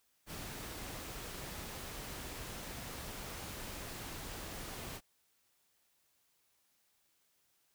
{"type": "noise", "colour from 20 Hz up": "pink", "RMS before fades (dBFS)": -45, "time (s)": [0.26, 5.01], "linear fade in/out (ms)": 50, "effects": ["white hiss -75 dBFS RMS until 7.74 s"]}